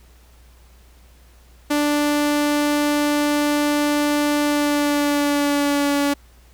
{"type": "tone with pitch glide", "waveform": "sawtooth", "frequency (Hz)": [293.7, 285], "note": ["D4", "C#4"], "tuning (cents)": [0, 48], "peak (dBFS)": -13, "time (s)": [1.7, 6.14], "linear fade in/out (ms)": 10, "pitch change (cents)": -52, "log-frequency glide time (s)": [4.44, 5.97], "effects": ["added 60 Hz sine -47 dBFS peak until 6.53 s", "pink hiss -55 dBFS RMS until 6.53 s"]}